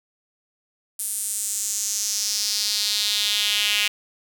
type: tone with high-pass filter sweep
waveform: sawtooth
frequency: 207.7 Hz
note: G#3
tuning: in tune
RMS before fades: -24 dBFS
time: 0.99-3.88 s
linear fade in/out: 5 ms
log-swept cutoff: 9700 to 2700 Hz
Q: 3.2
effects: none